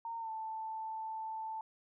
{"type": "tone with pitch glide", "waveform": "sine", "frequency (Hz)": [919, 882.6], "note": ["A#5", "A5"], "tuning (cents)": [-25, 5], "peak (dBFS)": -38, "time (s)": [0.05, 1.61], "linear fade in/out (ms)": 2, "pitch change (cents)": -70, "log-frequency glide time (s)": [0.19, 0.3], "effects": []}